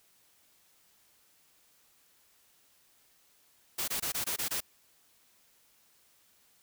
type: noise bursts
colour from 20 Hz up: white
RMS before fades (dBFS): -33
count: 7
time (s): 3.78-4.606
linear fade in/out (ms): 10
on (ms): 100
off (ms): 21
effects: white hiss -66 dBFS RMS until 6.62 s